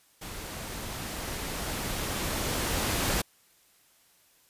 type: noise with level ramp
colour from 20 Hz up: pink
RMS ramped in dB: -40 to -27 dBFS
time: 0.21-3.22 s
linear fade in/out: 10 ms
effects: white hiss -63 dBFS RMS until 4.49 s + resampled to 32000 Hz